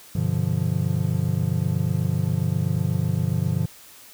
triangle chord, G dominant seventh, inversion none, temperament equal with one note detuned, 98 / 125.77 / 146.83 / 174.61 Hz, G2 / B2 / D3 / F3, 0 / +32 / 0 / 0 cents, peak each -24 dBFS, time 0.15-3.66 s, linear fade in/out 5 ms, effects white hiss -47 dBFS RMS until 4.13 s

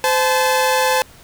sawtooth tone pair together, 515.3 / 866 Hz, C5 / A5, -27 / -28 cents, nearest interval major sixth, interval 899 cents, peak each -13 / -13 dBFS, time 0.04-1.02 s, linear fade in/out 0 ms, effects pink hiss -45 dBFS RMS until 1.23 s

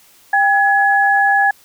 sine tone pair together, 797 / 1688.8 Hz, G5 / G#6, +28 / +29 cents, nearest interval octave + minor second, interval 1301 cents, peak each -13 dBFS, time 0.33-1.51 s, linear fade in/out 5 ms, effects white hiss -49 dBFS RMS until 1.64 s

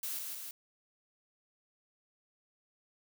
blue noise with echo, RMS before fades -38 dBFS, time 0.03-0.19 s, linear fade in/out 2 ms, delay 160 ms, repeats 2, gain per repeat -3 dB, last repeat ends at 0.51 s, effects none

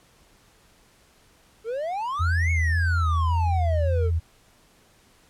triangle exponential two-way sweep, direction up then down, 429.7 to 2227 to 429.7 Hz, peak -24 dBFS, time 1.64-4.11 s, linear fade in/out 50 ms, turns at 2.51 s
sine tone with vibrato, 83 Hz, E2, 12 cents sharp, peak -20 dBFS, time 2.19-4.2 s, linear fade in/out 20 ms, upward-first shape square, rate 1.8 Hz, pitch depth 31 cents each way
effects pink hiss -58 dBFS RMS until 5.29 s + low-pass 12000 Hz 12 dB/octave

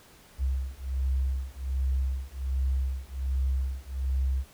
sine beating tone pair, 65.41 / 66.71 Hz, C2 / C2, 0 / +34 cents, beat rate 1.3 Hz, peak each -29 dBFS, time 0.38-4.45 s, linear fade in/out 50 ms, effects pink hiss -55 dBFS RMS until 4.53 s

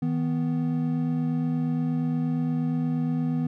triangle tone pair together, 159.19 / 247.7 Hz, D#3 / B3, +40 / +5 cents, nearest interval minor sixth, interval 765 cents, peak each -24 / -24 dBFS, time 0.02-3.47 s, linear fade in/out 5 ms, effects none

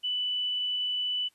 sine tone, 2981 Hz, F#7, 12 cents sharp, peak -27 dBFS, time 0.03-1.29 s, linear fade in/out 20 ms, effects white hiss -69 dBFS RMS until 1.34 s + AAC 32 kbps

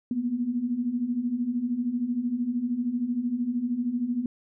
sine beating tone pair, 233.1 / 246.1 Hz, A#3 / B3, 0 / -6 cents, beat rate 13 Hz, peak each -31 / -26 dBFS, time 0.11-4.26 s, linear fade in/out 2 ms, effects none

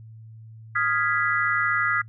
sine chord, F half-diminished seventh, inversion third, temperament equal, 1244.5 / 1396.9 / 1661.2 / 1975.5 Hz, Eb6 / F6 / Ab6 / Cb7, 0 / 0 / 0 / 0 cents, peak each -26 dBFS, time 0.75-2.02 s, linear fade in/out 10 ms, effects noise-tail reverb RT60 0.1 s tail -25 dB re dry + added 111 Hz sine -41 dBFS peak until 2.08 s

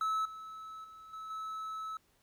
triangle tone with level steps, 1300 Hz, E6, 24 cents flat, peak -28 / -42 / -48 / -40 / -36 dBFS, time 0.01-1.97 s, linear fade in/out 2 ms, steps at 0.25 / 0.84 / 1.13 / 1.3 s, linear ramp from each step 5 ms, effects pink hiss -71 dBFS RMS until 2.22 s

